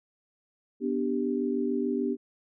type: chord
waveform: sine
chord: G major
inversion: first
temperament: equal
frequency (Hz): 246.9 / 293.7 / 392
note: B3 / D4 / G4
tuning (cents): 0 / 0 / 0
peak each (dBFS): -29 / -31 / -30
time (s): 0.8-2.17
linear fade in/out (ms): 50
effects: none